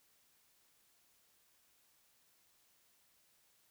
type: silence
effects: white hiss -72 dBFS RMS until 3.7 s